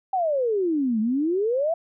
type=exponential two-way sweep; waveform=sine; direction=down then up; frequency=784 to 210.5 to 688 Hz; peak=-20 dBFS; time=0.13-1.74 s; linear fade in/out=5 ms; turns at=1 s; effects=none